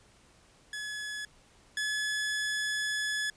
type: tone pair in turn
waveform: sawtooth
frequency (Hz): 1700 / 1708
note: G#6 / G#6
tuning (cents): +40 / +48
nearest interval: unison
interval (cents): 8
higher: second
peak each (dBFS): -32 / -26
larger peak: second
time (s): 0.73-1.25 / 1.77-3.3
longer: second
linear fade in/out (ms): 2
effects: pink hiss -61 dBFS RMS until 3.36 s + resampled to 22050 Hz